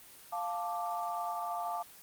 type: chord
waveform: sine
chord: D minor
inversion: first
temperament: equal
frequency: 698.5 / 880 / 1174.7 Hz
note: F5 / A5 / D6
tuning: 0 / 0 / 0 cents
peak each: -36 / -37 / -39 dBFS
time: 0.32-1.83 s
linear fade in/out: 10 ms
effects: white hiss -54 dBFS RMS until 2.02 s + Opus 24 kbps